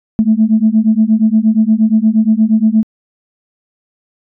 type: beating tone pair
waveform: sine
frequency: 214.9 / 223.4 Hz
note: A3 / A3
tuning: -41 / +27 cents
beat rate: 8.5 Hz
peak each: -10 dBFS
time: 0.19-2.83 s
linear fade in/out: 0 ms
effects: tanh soft clip ceiling 0 dBFS